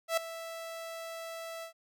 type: tone with ADSR envelope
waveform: sawtooth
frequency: 659.3 Hz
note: E5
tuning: in tune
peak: -21 dBFS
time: 0.08-1.73 s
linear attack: 93 ms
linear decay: 4 ms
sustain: -15 dB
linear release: 99 ms
effects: none